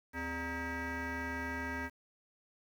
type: tone with frequency modulation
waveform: sine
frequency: 932.3 Hz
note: A#5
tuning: in tune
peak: -33 dBFS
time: 0.13-1.9 s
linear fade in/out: 50 ms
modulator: 336 Hz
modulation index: 3.4
effects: tanh soft clip ceiling -35 dBFS + 10-bit